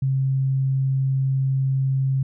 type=tone; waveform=sine; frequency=134 Hz; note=C3; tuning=42 cents sharp; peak=-18 dBFS; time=0.02-2.23 s; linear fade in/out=5 ms; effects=none